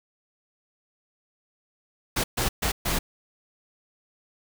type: noise bursts at uneven times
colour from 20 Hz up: pink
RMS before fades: -25 dBFS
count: 4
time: 2.16-2.24 / 2.37-2.49 / 2.62-2.72 / 2.85-2.99 s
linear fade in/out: 10 ms
effects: none